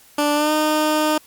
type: tone with pitch glide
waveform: 15% pulse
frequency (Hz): 293.7 to 306.7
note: D4 to D#4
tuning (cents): 0 to -25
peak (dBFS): -10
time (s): 0.18-1.18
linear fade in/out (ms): 5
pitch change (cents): +75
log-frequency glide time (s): 0.34-0.52
effects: white hiss -50 dBFS RMS until 1.26 s + Opus 48 kbps